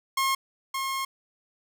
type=tone pair in turn; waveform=sawtooth; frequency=1075 / 1075 Hz; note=C6 / C6; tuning=+47 / +47 cents; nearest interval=unison; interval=0 cents; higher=neither; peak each=-19 / -24 dBFS; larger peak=first; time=0.17-0.35 / 0.74-1.05 s; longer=second; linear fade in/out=5 ms; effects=none